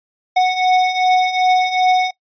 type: beating tone pair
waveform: square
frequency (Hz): 736 / 738.6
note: F#5 / F#5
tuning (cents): -9 / -3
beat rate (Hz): 2.6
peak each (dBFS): -19 / -14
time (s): 0.36-2.11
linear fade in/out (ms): 10
effects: noise-tail reverb RT60 0.1 s tail -21 dB re dry + resampled to 11025 Hz